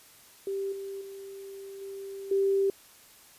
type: tone with level steps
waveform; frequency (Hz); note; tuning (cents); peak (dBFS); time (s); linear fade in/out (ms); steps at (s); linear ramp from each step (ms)
sine; 392; G4; 0; -29 / -35 / -40 / -37 / -22; 0.47-2.7; 2; 0.72 / 1.01 / 1.81 / 2.31; 5
effects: white hiss -55 dBFS RMS until 3.38 s + resampled to 32000 Hz